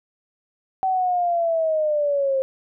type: linear sweep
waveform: sine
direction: down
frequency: 764 to 527 Hz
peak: -18 dBFS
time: 0.83-2.42 s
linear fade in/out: 0 ms
effects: none